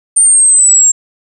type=exponential sweep; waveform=sine; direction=down; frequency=8950 to 7459 Hz; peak=-4 dBFS; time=0.16-0.92 s; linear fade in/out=10 ms; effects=none